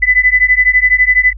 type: beating tone pair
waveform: sine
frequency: 1996 / 2008 Hz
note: B6 / B6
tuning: +18 / +28 cents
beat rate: 12 Hz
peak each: -10 dBFS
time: 0.02-1.33 s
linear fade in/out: 10 ms
effects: added 50 Hz sine -25 dBFS peak until 1.37 s